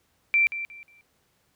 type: tone with echo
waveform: sine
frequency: 2349 Hz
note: D7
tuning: in tune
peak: -17 dBFS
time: 0.34-0.47 s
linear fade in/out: 0 ms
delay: 180 ms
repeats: 3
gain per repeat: -12 dB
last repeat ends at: 1.01 s
effects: pink hiss -68 dBFS RMS until 1.55 s + high-pass 60 Hz 12 dB/octave